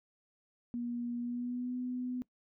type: tone with pitch glide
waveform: sine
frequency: 239.6 to 250.1 Hz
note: A#3 to B3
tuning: +48 to +22 cents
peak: -34 dBFS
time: 0.74-2.22 s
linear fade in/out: 0 ms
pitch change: +74 cents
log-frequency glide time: 1.19-1.76 s
effects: noise-tail reverb RT60 0.1 s tail -21 dB re dry